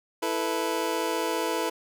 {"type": "chord", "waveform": "25% pulse", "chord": "E suspended fourth", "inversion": "none", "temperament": "just", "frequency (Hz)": [329.6, 439.5, 494.4], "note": ["E4", "A4", "B4"], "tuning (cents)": [0, -2, 2], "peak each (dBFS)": -27, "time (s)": [0.22, 1.7], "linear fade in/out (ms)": 10, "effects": []}